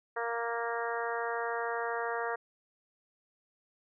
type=harmonic tone; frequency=233.1 Hz; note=A#3; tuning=in tune; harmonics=2 / 3 / 4 / 5 / 6 / 7 / 8; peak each=-36 / -38 / -39 / -40 / -41 / -41 / -42 dBFS; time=0.16-2.36 s; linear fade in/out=10 ms; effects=none